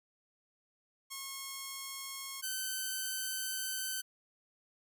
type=tone pair in turn; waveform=5% pulse; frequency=1086 / 1531.5 Hz; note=C#6 / G6; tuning=-36 / -41 cents; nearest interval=tritone; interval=595 cents; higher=second; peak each=-29 / -24 dBFS; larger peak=second; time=1.1-2.42 / 2.42-4.02 s; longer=second; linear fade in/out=20 ms; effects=none